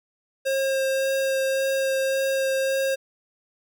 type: tone with vibrato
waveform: square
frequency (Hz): 536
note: C5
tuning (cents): +42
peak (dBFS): -22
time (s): 0.45-2.96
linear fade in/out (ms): 20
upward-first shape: sine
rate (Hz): 1.8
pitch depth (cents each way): 9
effects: none